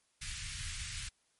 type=band-stop noise; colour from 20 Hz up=pink; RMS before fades=-41 dBFS; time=0.21-1.09 s; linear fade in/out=10 ms; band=120 to 1700 Hz; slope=24 dB/octave; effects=white hiss -74 dBFS RMS until 1.39 s + MP3 48 kbps